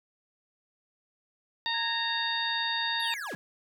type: harmonic tone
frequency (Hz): 922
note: A#5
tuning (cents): -19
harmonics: 1 / 2 / 3 / 4 / 5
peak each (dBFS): -34 / -33 / -40 / -31 / -38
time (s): 1.66-3.14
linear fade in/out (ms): 0
type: tone with tremolo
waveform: sine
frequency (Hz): 1661.2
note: G#6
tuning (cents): 0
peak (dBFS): -38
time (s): 1.74-3.35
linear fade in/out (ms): 2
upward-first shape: square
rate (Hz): 2.8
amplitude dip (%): 25
type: linear sweep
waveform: square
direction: down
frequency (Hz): 3866 to 110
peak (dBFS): -37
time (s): 3-3.35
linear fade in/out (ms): 0
effects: none